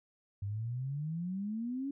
sine exponential sweep, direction up, 97.3 to 284.2 Hz, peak -34 dBFS, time 0.42-1.91 s, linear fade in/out 5 ms, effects none

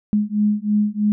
sine beating tone pair, 207.7 / 210.8 Hz, G#3 / G#3, 0 / +26 cents, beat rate 3.1 Hz, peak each -19 dBFS, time 0.13-1.12 s, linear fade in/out 0 ms, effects none

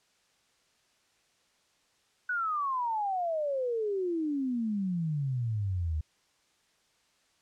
sine exponential sweep, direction down, 1497 to 74.6 Hz, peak -28 dBFS, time 2.29-6.01 s, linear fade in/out 5 ms, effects white hiss -69 dBFS RMS until 7.41 s + low-pass 7000 Hz 12 dB/octave

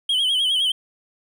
triangle tone with vibrato, 3136 Hz, G7, in tune, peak -16 dBFS, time 0.09-0.72 s, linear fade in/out 5 ms, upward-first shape sine, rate 9.7 Hz, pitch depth 91 cents each way, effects none

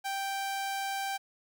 sawtooth tone, 784 Hz, G5, in tune, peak -28 dBFS, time 0.04-1.18 s, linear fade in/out 20 ms, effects 11-bit

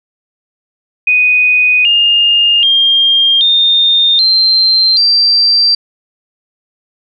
sine tone with pitch steps, 2489 / 2826 / 3209 / 3644 / 4138 / 4699 Hz, D#7 / F7 / G7 / A#7 / C8 / D8, 0 / +20 / +40 / -40 / -20 / 0 cents, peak -6 dBFS, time 1.07-5.75 s, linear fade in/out 5 ms, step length 780 ms, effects none

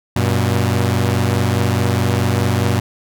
sawtooth tone pair together, 95.24 / 120 Hz, G2 / B2, -49 / -49 cents, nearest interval major third, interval 400 cents, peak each -13 dBFS, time 0.16-2.8 s, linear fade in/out 5 ms, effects none

